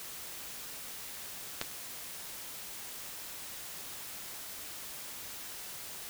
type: clicks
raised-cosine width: 0.2 ms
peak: -14 / -25 dBFS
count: 2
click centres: 1.614 / 1.623 s
effects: white hiss -44 dBFS RMS until 6.09 s